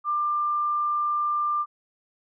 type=tone; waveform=sine; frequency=1191 Hz; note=D6; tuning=24 cents sharp; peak=-22 dBFS; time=0.04-1.66 s; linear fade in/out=50 ms; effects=none